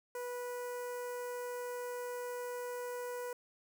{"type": "tone with notch filter", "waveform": "sawtooth", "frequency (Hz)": 490.3, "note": "B4", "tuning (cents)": -13, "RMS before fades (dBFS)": -41, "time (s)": [0.15, 3.33], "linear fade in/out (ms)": 2, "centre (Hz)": 3600, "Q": 0.56, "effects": []}